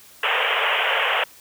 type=band-pass noise; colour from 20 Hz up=white; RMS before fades=-21 dBFS; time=0.23-1.24 s; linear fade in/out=5 ms; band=430 to 3200 Hz; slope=96 dB/octave; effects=white hiss -48 dBFS RMS until 1.4 s